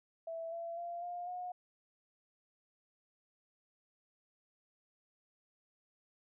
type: tone with pitch steps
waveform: sine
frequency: 659.3 / 674.3 / 689.7 / 705.4 / 721.5 Hz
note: E5 / E5 / F5 / F5 / F#5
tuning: 0 / +39 / -22 / +17 / -44 cents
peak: -39 dBFS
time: 0.27-1.52 s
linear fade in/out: 5 ms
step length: 250 ms
effects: none